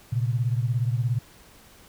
sine beating tone pair, 116.54 / 133.54 Hz, A#2 / C3, 0 / +36 cents, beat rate 17 Hz, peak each -23 / -27 dBFS, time 0.12-1.19 s, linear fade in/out 10 ms, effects pink hiss -52 dBFS RMS until 1.88 s

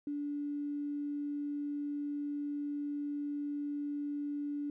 triangle tone with tanh clipping, 290 Hz, D4, 22 cents flat, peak -34 dBFS, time 0.07-4.7 s, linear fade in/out 2 ms, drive 3 dB, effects none

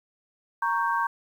sine chord, G diminished, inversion first, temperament equal, 932.3 / 1108.7 / 1568 Hz, Bb5 / Db6 / G6, 0 / 0 / 0 cents, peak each -26 / -27 / -29 dBFS, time 0.62-1.07 s, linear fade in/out 5 ms, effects 9-bit

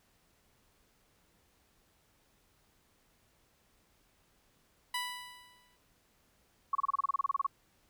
15% pulse tone with exponential decay, 987.8 Hz, B5, in tune, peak -25 dBFS, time 4.94-5.77 s, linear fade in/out 5 ms, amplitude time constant 180 ms
sine tone bursts, 1108.7 Hz, C#6, in tune, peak -26 dBFS, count 15, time 6.73-7.466 s, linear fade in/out 5 ms, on 22 ms, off 29 ms
effects pink hiss -70 dBFS RMS until 7.89 s

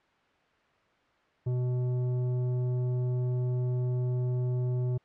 triangle tone with tanh clipping, 124.8 Hz, B2, 19 cents sharp, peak -28 dBFS, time 1.46-4.98 s, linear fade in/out 10 ms, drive 14 dB, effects white hiss -65 dBFS RMS until 5.04 s + low-pass 2000 Hz 12 dB/octave

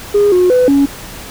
sine tone with pitch steps, 409.9 / 361.6 / 501 / 279.8 Hz, G#4 / F#4 / B4 / C#4, -23 / -40 / +25 / +16 cents, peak -5 dBFS, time 0.14-0.86 s, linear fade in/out 10 ms, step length 180 ms, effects tanh soft clip ceiling -4 dBFS + pink hiss -30 dBFS RMS until 1.3 s

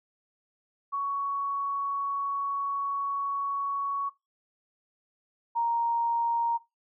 sine tone pair in turn, 1117 / 933.4 Hz, C#6 / A#5, +13 / +2 cents, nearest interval minor third, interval 311 cents, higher first, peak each -27 / -24 dBFS, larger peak second, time 0.92-4.1 / 5.55-6.58 s, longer first, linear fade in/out 20 ms, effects noise-tail reverb RT60 0.2 s tail -18 dB re dry

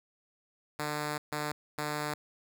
5% pulse tone bursts at uneven times, 149.5 Hz, D3, 31 cents sharp, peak -21 dBFS, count 3, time 0.79-1.18 / 1.32-1.52 / 1.78-2.14 s, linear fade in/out 5 ms, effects none

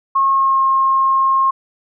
sine tone with pitch glide, 1084 to 1071.5 Hz, C#6 to C6, -39 to +41 cents, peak -11 dBFS, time 0.15-1.51 s, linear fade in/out 10 ms, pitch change -20 cents, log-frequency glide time 0.31-0.63 s, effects none

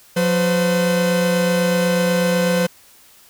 45% pulse tone pair together, 179.4 / 510.1 Hz, F3 / C5, +47 / -44 cents, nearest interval octave + tritone, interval 1809 cents, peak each -18 dBFS, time 0.16-2.67 s, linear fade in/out 10 ms, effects white hiss -49 dBFS RMS until 3.29 s

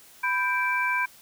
sine tone cluster, 997 / 1576 / 2333 Hz, B5 / G6 / D7, +16 / +9 / -12 cents, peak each -27 dBFS, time 0.23-1.06 s, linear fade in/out 10 ms, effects white hiss -52 dBFS RMS until 1.21 s

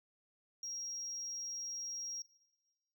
triangle tone, 5620 Hz, F8, 10 cents sharp, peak -38 dBFS, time 0.63-2.22 s, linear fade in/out 2 ms, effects noise-tail reverb RT60 1.0 s tail -17 dB re dry + tanh soft clip ceiling -36 dBFS

